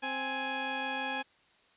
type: tone pair together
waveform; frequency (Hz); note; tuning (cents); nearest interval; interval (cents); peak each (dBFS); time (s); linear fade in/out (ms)
15% pulse; 262.5 / 833.4; C4 / G#5; +6 / +6; octave + minor sixth; 2000; -32 / -27; 0.02-1.23; 20
effects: white hiss -65 dBFS RMS until 1.76 s + resampled to 8000 Hz